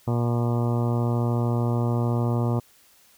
harmonic tone with a mistuned harmonic, 119.1 Hz, A#2, 38 cents sharp, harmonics 1 / 2 / 3 / 4 / 5 / 6 / 7 / 8 / 9 / 10, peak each -22 / -28 / -32 / -34 / -36 / -38 / -39 / -40 / -41 / -42 dBFS, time 0.07-2.6 s, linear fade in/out 10 ms, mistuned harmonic 10, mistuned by +19 cents, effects white hiss -57 dBFS RMS until 3.17 s

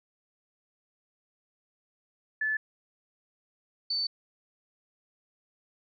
sine tone pair in turn, 1736 / 4523 Hz, A6 / C#8, -24 / +34 cents, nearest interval octave + perfect fourth, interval 1658 cents, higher second, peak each -26 / -27 dBFS, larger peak first, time 2.41-2.57 / 3.9-4.07 s, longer second, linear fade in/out 5 ms, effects none

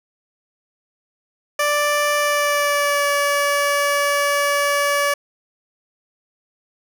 15% pulse tone with pitch glide, 587.3 to 572.9 Hz, D5 to D5, 0 to -43 cents, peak -10 dBFS, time 1.59-5.14 s, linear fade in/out 5 ms, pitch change -43 cents, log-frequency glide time 2.18-3.08 s, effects none

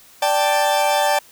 40% pulse chord, D suspended fourth, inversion none, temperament equal, 587.3 / 784 / 880 Hz, D5 / G5 / A5, 0 / 0 / 0 cents, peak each -19 dBFS, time 0.22-1.19 s, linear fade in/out 5 ms, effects white hiss -48 dBFS RMS until 1.31 s

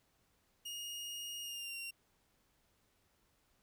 sawtooth tone with pitch glide, 2859 to 2758 Hz, F7 to F7, +40 to -22 cents, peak -39 dBFS, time 0.65-1.91 s, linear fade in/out 10 ms, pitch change -62 cents, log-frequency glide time 1.42-1.76 s, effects pink hiss -75 dBFS RMS until 3.62 s

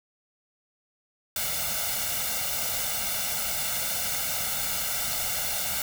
white noise with comb filter, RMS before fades -29 dBFS, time 1.36-5.82 s, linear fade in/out 2 ms, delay 1.4 ms, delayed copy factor +0.95, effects none

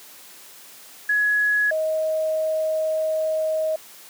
sine tone pair in turn, 1682 / 630 Hz, G#6 / D#5, +22 / +21 cents, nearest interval octave + perfect fourth, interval 1701 cents, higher first, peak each -17 / -20 dBFS, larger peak first, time 1.09-1.71 / 1.71-3.76 s, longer second, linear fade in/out 5 ms, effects white hiss -45 dBFS RMS until 4.09 s + high-pass 200 Hz 12 dB/octave

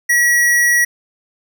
square tone, 1922 Hz, B6, 48 cents flat, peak -11 dBFS, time 0.09-0.85 s, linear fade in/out 10 ms, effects none

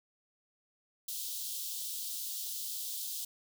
white high-pass noise, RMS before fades -39 dBFS, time 1.08-3.25 s, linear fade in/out 5 ms, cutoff 3200 Hz, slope 48 dB/octave, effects none

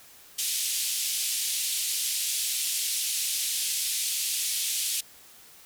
white band-pass noise, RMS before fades -29 dBFS, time 0.38-5.01 s, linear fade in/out 10 ms, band 2700 to 12000 Hz, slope 24 dB/octave, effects white hiss -52 dBFS RMS until 5.65 s

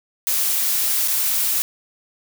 blue noise with dropouts, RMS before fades -20 dBFS, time 0.27-1.62 s, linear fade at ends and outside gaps 0 ms, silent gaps 1.076-1.082 s, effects none

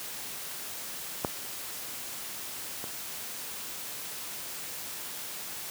clicks, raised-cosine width 1 ms, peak -12 / -24 dBFS, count 2, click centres 1.248 / 2.841 s, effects white hiss -39 dBFS RMS until 5.7 s + high-pass 80 Hz 12 dB/octave

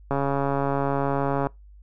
click train, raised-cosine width 1 ms, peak -11 dBFS, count 190, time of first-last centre 0.11-1.47 s, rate 139 Hz, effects noise-tail reverb RT60 0.2 s tail -24 dB re dry + added 50 Hz sine -45 dBFS peak until 1.82 s

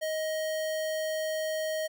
square tone, 628 Hz, D#5, 16 cents sharp, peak -30 dBFS, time 0.01-1.88 s, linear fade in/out 20 ms, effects none

